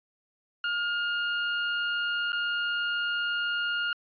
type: tone with dropouts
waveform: 30% pulse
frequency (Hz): 1418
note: F6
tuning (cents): +26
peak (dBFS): -24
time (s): 0.64-3.93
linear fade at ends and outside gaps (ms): 2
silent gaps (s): 2.321-2.329
effects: resampled to 11025 Hz